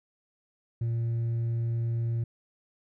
triangle tone with hard clipping, 116.1 Hz, A#2, 7 cents flat, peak -25 dBFS, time 0.81-2.24 s, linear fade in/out 5 ms, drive 1 dB, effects none

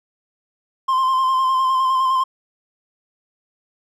triangle tone with vibrato, 1046.5 Hz, C6, in tune, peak -13 dBFS, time 0.88-2.24 s, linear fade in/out 10 ms, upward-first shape square, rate 9.8 Hz, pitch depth 24 cents each way, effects none

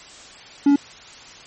triangle tone, 283.6 Hz, C#4, 40 cents sharp, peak -9 dBFS, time 0.66-0.76 s, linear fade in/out 5 ms, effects white hiss -42 dBFS RMS until 1.46 s + MP3 32 kbps

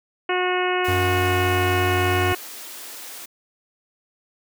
harmonic tone, 363.7 Hz, F#4, 30 cents flat, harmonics 1 / 2 / 3 / 4 / 5 / 6 / 7 / 8, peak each -23 / -26 / -28 / -29 / -30 / -31 / -31 / -32 dBFS, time 0.29-2.35 s, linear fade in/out 5 ms
white high-pass noise, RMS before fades -37 dBFS, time 0.84-3.26 s, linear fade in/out 10 ms, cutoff 250 Hz, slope 24 dB/octave
square tone, 93.6 Hz, F#2, 20 cents sharp, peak -23 dBFS, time 0.88-2.33 s, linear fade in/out 5 ms
effects none

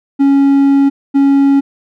triangle tone pair in turn, 277.2 / 277.2 Hz, C#4 / C#4, 0 / 0 cents, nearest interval unison, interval 0 cents, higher neither, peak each -4 dBFS, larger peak neither, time 0.19-0.9 / 1.14-1.61 s, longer first, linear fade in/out 20 ms, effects none

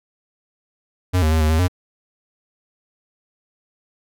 square tone with pitch steps, 91 / 78.1 / 79.8 / 77.3 / 79.8 / 90.1 Hz, F#2 / D#2 / D#2 / D#2 / D#2 / F#2, -28 / +7 / +44 / -11 / +44 / -45 cents, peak -15 dBFS, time 1.13-1.682 s, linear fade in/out 20 ms, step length 92 ms, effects none

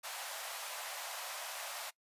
pink high-pass noise, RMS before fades -43 dBFS, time 0.03-1.91 s, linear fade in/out 20 ms, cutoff 590 Hz, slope 48 dB/octave, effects noise-tail reverb RT60 0.1 s tail -21 dB re dry + resampled to 32000 Hz

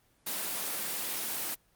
white high-pass noise, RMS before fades -34 dBFS, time 0.26-1.55 s, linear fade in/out 10 ms, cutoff 150 Hz, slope 24 dB/octave, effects pink hiss -68 dBFS RMS until 1.75 s + Opus 24 kbps

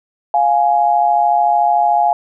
sine tone pair together, 701 / 834.6 Hz, F5 / G#5, +6 / +8 cents, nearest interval minor third, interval 302 cents, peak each -13 dBFS, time 0.34-2.13 s, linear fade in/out 2 ms, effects none

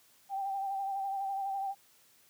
sine tone with vibrato, 784 Hz, G5, in tune, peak -32 dBFS, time 0.29-1.75 s, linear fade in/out 50 ms, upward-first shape sine, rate 12 Hz, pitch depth 33 cents each way, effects white hiss -64 dBFS RMS until 2.29 s + high-pass 60 Hz 12 dB/octave

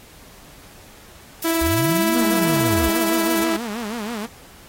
blue noise with tremolo, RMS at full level -25 dBFS, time 1.42-3.44 s, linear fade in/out 5 ms, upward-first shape triangle, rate 17 Hz, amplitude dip 75%
sawtooth tone, 329.6 Hz, E4, in tune, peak -15 dBFS, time 1.44-3.57 s, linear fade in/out 10 ms
sine linear two-way sweep, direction up then down, 60.4 to 246.5 to 60.4 Hz, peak -22 dBFS, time 1.61-2.89 s, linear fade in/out 10 ms, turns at 2.16 s
sawtooth tone with vibrato, 222 Hz, A3, 16 cents sharp, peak -22 dBFS, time 2.14-4.27 s, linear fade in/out 20 ms, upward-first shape sine, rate 6.2 Hz, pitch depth 150 cents each way
effects pink hiss -46 dBFS RMS until 4.68 s + AAC 48 kbps

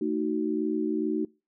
sine chord, D# diminished, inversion second, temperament just, 224 / 311.1 / 373.4 Hz, A3 / D#4 / F#4, +31 / 0 / +16 cents, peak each -31 / -28 / -30 dBFS, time 0.01-1.25 s, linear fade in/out 5 ms, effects noise-tail reverb RT60 0.3 s tail -25 dB re dry

